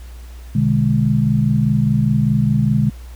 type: chord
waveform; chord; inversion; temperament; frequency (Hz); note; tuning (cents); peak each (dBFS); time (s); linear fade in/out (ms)
sine; G# diminished; first; just; 124.59 / 149.51 / 207.7; B2 / D3 / G#3; +16 / +31 / 0; -17; 0.55-2.9; 5
effects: added 60 Hz sine -32 dBFS peak until 3.15 s + pink hiss -47 dBFS RMS until 3.15 s